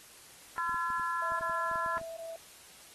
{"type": "harmonic tone", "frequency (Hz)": 340, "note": "F4", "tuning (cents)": -46, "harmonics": [3, 4, 5], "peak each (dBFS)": [-33, -35, -37], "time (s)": [0.58, 1.98], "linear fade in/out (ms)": 0}
{"type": "clicks", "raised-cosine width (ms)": 3, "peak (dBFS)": -39, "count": 12, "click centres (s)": [0.694, 0.744, 0.903, 0.997, 1.32, 1.41, 1.496, 1.714, 1.757, 1.862, 1.971, 2.014]}
{"type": "tone", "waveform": "sine", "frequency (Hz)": 659.3, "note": "E5", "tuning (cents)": 0, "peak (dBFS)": -39, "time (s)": [1.22, 2.36], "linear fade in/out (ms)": 2}
{"effects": ["white hiss -54 dBFS RMS until 2.94 s", "AAC 32 kbps"]}